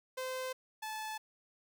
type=tone pair in turn; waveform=sawtooth; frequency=516 / 867.8 Hz; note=C5 / A5; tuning=-24 / -24 cents; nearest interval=major sixth; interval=900 cents; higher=second; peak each=-33 / -35 dBFS; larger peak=first; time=0.17-0.53 / 0.82-1.18 s; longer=neither; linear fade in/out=10 ms; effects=none